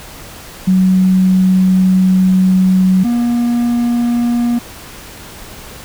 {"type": "tone pair in turn", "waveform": ["sine", "triangle"], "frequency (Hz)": [186.6, 238.6], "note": ["F#3", "A#3"], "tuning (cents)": [15, 41], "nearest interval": "major third", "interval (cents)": 426, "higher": "second", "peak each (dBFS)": [-7, -9], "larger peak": "first", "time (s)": [[0.67, 3.04], [3.04, 4.59]], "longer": "first", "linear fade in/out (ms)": 10, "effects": ["pink hiss -33 dBFS RMS until 5.84 s"]}